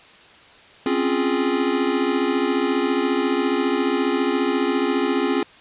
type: chord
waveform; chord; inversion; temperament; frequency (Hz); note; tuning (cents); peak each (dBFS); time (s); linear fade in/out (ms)
square; Db major seventh; third; equal with one note detuned; 261.6 / 276.2 / 349.2 / 415.3; C4 / Db4 / F4 / Ab4; 0 / -6 / 0 / 0; -25; 0.86-5.43; 2
effects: white hiss -47 dBFS RMS until 5.6 s + resampled to 8000 Hz